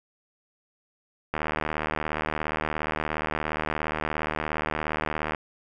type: click train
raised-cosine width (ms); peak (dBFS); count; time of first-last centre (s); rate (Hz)
0.5; -12; 310; 1.34-5.348; 77.1
effects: none